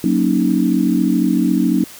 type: chord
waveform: sine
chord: D# minor seventh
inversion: first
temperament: equal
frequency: 185 / 233.1 / 277.2 / 311.1 Hz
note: F#3 / A#3 / C#4 / D#4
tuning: 0 / 0 / 0 / 0 cents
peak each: -18 dBFS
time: 0.04-1.84 s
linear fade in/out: 2 ms
effects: white hiss -38 dBFS RMS until 1.99 s